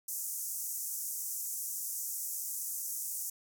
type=band-pass noise; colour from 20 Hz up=white; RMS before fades=-38 dBFS; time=0.08-3.3 s; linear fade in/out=5 ms; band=6000 to 16000 Hz; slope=48 dB/octave; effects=none

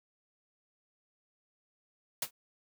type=noise with exponential decay; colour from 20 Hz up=white; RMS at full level=-27 dBFS; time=2.22-2.31 s; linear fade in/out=5 ms; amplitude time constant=18 ms; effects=none

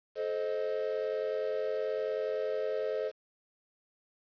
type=chord; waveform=triangle; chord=A diminished; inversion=none; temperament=equal with one note detuned; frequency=432.7 / 523.3 / 622.3 Hz; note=A4 / C5 / Eb5; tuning=-29 / 0 / 0 cents; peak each=-32 / -33 / -34 dBFS; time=0.15-3.12 s; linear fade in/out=50 ms; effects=resampled to 11025 Hz + 9-bit

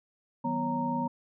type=tone cluster; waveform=sine; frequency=157.3 / 188.2 / 245.1 / 553 / 928 Hz; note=D#3 / F#3 / B3 / C#5 / A#5; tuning=+19 / +30 / -13 / -4 / -8 cents; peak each=-38 / -39 / -31 / -39 / -31 dBFS; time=0.44-1.08 s; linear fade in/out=10 ms; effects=none

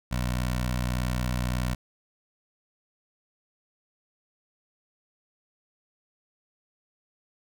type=tone with notch filter; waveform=15% pulse; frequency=61.74 Hz; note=B1; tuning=in tune; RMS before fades=-28 dBFS; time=0.11-1.75 s; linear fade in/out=10 ms; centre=380 Hz; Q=0.84; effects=none

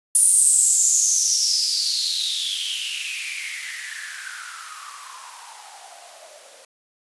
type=noise with band-pass filter sweep; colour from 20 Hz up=violet; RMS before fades=-23 dBFS; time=0.15-6.65 s; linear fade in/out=2 ms; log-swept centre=9700 to 530 Hz; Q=8.9; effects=resampled to 24000 Hz

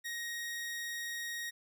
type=tone; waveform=sawtooth; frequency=1878 Hz; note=A#6; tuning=12 cents sharp; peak=-34 dBFS; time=0.04-1.51 s; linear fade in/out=20 ms; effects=none

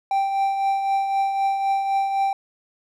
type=tone with tremolo; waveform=triangle; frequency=784 Hz; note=G5; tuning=in tune; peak=-15 dBFS; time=0.11-2.33 s; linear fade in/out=2 ms; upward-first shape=triangle; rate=3.9 Hz; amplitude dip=50%; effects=none

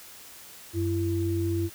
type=tone pair together; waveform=sine; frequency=94.48 / 336.7 Hz; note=F#2 / E4; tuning=+37 / +37 cents; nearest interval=octave + minor seventh; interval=2200 cents; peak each=-27 / -27 dBFS; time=0.73-1.7 s; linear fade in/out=50 ms; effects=white hiss -47 dBFS RMS until 1.74 s

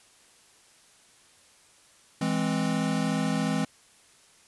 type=chord; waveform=square; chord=E augmented; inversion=none; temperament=equal; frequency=164.81 / 207.7 / 261.6 Hz; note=E3 / G#3 / B#3; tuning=0 / 0 / 0 cents; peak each=-30 dBFS; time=2.21-3.65 s; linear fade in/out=5 ms; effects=white hiss -58 dBFS RMS until 4.47 s + resampled to 24000 Hz

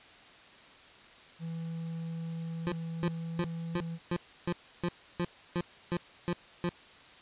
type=tone with pitch glide; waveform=triangle; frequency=164.81 to 166.05 Hz; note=E3 to E3; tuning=0 to +13 cents; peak=-33 dBFS; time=1.39-3.99 s; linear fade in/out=50 ms; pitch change=+13 cents; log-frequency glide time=3.06-3.62 s
type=tone bursts; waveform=25% pulse; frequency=174.61 Hz; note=F3; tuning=in tune; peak=-25 dBFS; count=12; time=2.67-6.692 s; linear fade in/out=0 ms; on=51 ms; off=310 ms
effects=white hiss -54 dBFS RMS until 7.21 s + resampled to 8000 Hz

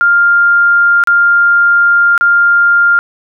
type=tone with dropouts; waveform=sine; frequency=1400 Hz; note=F6; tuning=4 cents sharp; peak=-5 dBFS; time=0.01-2.99 s; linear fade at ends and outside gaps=0 ms; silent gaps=1.038-1.073 / 2.178-2.21 s; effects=none

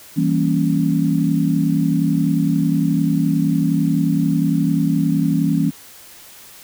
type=chord; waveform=sine; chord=E diminished seventh; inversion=none; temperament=equal; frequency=164.81 / 196 / 233.1 / 277.2 Hz; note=E3 / G3 / Bb3 / Db4; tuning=0 / 0 / 0 / 0 cents; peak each=-18 / -22 / -22 / -19 dBFS; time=0.16-5.71 s; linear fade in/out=20 ms; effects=white hiss -42 dBFS RMS until 6.63 s

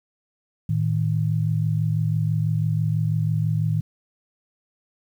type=tone pair together; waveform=sine; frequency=110.23 / 156.3 Hz; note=A2 / D#3; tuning=+4 / +8 cents; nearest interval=tritone; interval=604 cents; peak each=-22 dBFS; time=0.69-3.81 s; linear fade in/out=5 ms; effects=9-bit

